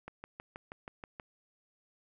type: click train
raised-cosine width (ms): 0.5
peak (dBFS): -28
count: 8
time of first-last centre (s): 0.08-1.198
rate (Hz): 6.26
effects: none